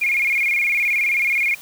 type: tone with vibrato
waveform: sine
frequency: 2277 Hz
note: C#7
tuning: 46 cents sharp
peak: -16 dBFS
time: 0.01-1.55 s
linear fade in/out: 10 ms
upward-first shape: square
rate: 19 Hz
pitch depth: 91 cents each way
effects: white hiss -41 dBFS RMS until 1.61 s